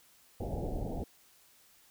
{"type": "low-pass noise", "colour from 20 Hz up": "pink", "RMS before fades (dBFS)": -36, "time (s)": [0.4, 1.04], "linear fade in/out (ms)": 5, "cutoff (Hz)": 820, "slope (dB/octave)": 96, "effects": ["white hiss -63 dBFS RMS until 1.9 s"]}